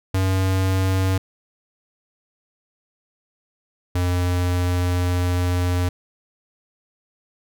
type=tone pair in turn; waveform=square; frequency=94.6 / 89.28 Hz; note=F#2 / F2; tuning=+39 / +39 cents; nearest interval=minor second; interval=100 cents; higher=first; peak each=-18 / -19 dBFS; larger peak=first; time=0.14-1.18 / 3.95-5.89 s; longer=second; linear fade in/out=5 ms; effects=none